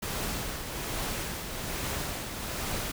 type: noise with tremolo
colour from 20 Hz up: pink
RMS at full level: -32 dBFS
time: 0.02-2.92 s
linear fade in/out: 10 ms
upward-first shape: triangle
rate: 1.2 Hz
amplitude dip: 50%
effects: none